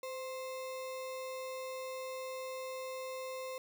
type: tone with sample-and-hold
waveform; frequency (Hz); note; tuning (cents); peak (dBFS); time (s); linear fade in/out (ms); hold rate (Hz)
sine; 517; C5; -21; -39; 0.03-3.58; 2; 1575
effects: none